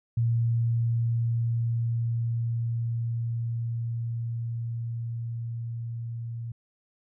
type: tone with level ramp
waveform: sine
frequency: 116.4 Hz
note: A#2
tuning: 2 cents flat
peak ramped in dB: -21 to -32 dBFS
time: 0.17-6.52 s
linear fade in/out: 5 ms
effects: none